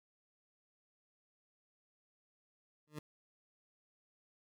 20% pulse tone with exponential growth, 150.9 Hz, D3, 47 cents sharp, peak -35 dBFS, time 2.87-2.99 s, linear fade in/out 5 ms, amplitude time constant 24 ms, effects none

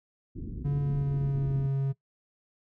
pink low-pass noise, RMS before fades -38 dBFS, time 0.35-1.67 s, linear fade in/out 10 ms, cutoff 360 Hz, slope 48 dB/octave
triangle tone with pitch glide, 142.4 to 136.6 Hz, C#3 to C#3, +47 to -25 cents, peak -23 dBFS, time 0.64-1.93 s, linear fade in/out 20 ms, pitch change -72 cents, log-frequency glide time 0.81-1.49 s
effects noise-tail reverb RT60 0.1 s tail -19 dB re dry

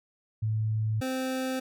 sine / 25% pulse tone pair in turn, 109.1 / 260.1 Hz, A2 / C4, -14 / -10 cents, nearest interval octave + minor third, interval 1504 cents, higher second, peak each -25 dBFS, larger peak neither, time 0.42-1.01 / 1.01-1.6 s, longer neither, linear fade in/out 10 ms, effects none

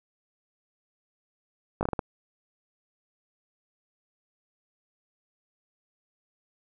slowing click train, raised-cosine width 1 ms, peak -13 dBFS, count 6, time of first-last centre 1.81-1.992 s, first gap 19 ms, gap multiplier 1.33, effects none

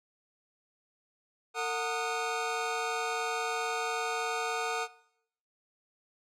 25% pulse tone cluster, 454.1 / 733 / 1236 Hz, A#4 / F#5 / D#6, -45 / -16 / -12 cents, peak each -31 dBFS, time 1.54-4.88 s, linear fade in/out 50 ms, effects noise-tail reverb RT60 0.7 s tail -19 dB re dry + low-pass 8000 Hz 12 dB/octave

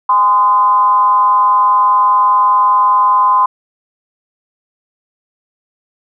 sine tone with frequency modulation, 1025 Hz, C6, 36 cents flat, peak -7 dBFS, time 0.09-3.46 s, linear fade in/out 5 ms, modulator 205 Hz, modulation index 0.49, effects none

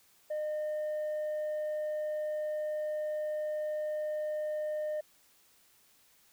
sine tone, 609 Hz, D#5, 37 cents flat, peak -29 dBFS, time 0.3-5.01 s, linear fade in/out 10 ms, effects tanh soft clip ceiling -31 dBFS + white hiss -65 dBFS RMS until 6.32 s

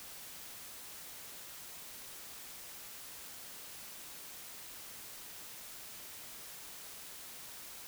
silence, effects white hiss -49 dBFS RMS until 7.87 s

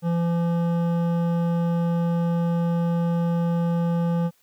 triangle tone with hard clipping, 170 Hz, F3, 46 cents flat, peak -22 dBFS, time 0.02-4.31 s, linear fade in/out 50 ms, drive 16 dB, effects white hiss -63 dBFS RMS until 4.42 s

